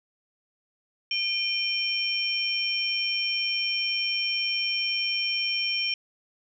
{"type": "tone cluster", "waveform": "sine", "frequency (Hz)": [2409, 3101, 5510], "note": ["D7", "G7", "F8"], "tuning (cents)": [43, -19, -24], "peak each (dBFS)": -29, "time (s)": [1.11, 5.94], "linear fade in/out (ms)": 2, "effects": []}